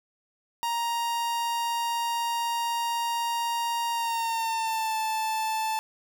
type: tone with pitch glide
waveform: 45% pulse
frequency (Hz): 936 to 878.4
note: A#5 to A5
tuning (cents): +7 to -3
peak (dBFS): -26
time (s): 0.63-5.79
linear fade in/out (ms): 0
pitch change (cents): -110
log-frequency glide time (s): 3.91-4.97
effects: none